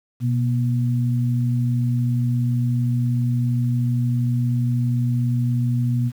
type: tone pair together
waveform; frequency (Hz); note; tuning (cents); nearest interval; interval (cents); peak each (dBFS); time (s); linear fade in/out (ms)
sine; 123.47 / 240.6; B2 / B3; 0 / -45; octave; 1155; -18 / -25; 0.2-6.12; 50
effects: 8-bit